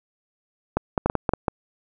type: clicks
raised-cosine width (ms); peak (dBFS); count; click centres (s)
1; -6; 8; 0.77 / 0.978 / 1.06 / 1.099 / 1.153 / 1.292 / 1.336 / 1.482
effects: none